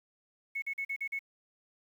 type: tone bursts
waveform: sine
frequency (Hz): 2200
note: C#7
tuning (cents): -14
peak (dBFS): -32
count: 6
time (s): 0.55-1.192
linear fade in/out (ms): 10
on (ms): 72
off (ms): 42
effects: 10-bit